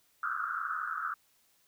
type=band-pass noise; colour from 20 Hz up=pink; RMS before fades=-35 dBFS; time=0.23-1.14 s; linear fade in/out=2 ms; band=1200 to 1500 Hz; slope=96 dB/octave; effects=white hiss -69 dBFS RMS until 1.67 s